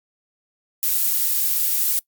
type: noise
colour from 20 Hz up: violet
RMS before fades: -20 dBFS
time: 0.83-1.99 s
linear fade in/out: 0 ms
effects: noise-tail reverb RT60 0.1 s tail -22 dB re dry + Opus 48 kbps